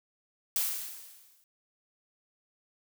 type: noise with exponential decay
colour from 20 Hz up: blue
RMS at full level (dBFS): -27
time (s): 0.56-1.44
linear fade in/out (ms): 1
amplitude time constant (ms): 190
effects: none